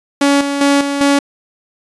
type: tone with tremolo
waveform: sawtooth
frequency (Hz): 281.9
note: C#4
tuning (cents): +29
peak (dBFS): -5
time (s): 0.21-1.19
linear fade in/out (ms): 5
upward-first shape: square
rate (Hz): 2.5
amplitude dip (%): 55
effects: resampled to 24000 Hz